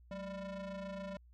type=ring-modulated tone; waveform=square; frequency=200.8 Hz; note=G3; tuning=42 cents sharp; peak=-39 dBFS; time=0.11-1.17 s; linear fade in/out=2 ms; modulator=388 Hz; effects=added 60 Hz sine -58 dBFS peak until 1.33 s + low-pass 4000 Hz 12 dB/octave